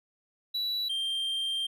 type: tone pair in turn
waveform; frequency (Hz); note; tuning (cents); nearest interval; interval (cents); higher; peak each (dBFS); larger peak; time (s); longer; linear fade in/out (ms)
triangle; 3935 / 3171; B7 / G7; -7 / +19; major third; 374; first; -27; neither; 0.54-0.89 / 0.89-1.67; second; 10
effects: none